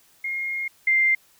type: tone pair in turn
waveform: sine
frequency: 2139 / 2095 Hz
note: C7 / C7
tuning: +38 / +2 cents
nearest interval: unison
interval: 36 cents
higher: first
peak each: -25 / -16 dBFS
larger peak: second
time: 0.24-0.68 / 0.87-1.15 s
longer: first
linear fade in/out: 5 ms
effects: white hiss -58 dBFS RMS until 1.39 s